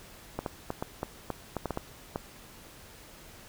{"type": "clicks", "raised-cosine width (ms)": 1, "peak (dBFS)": -17, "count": 11, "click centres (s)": [0.39, 0.462, 0.704, 0.825, 1.031, 1.303, 1.567, 1.657, 1.707, 1.774, 2.159], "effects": ["pink hiss -51 dBFS RMS until 3.48 s"]}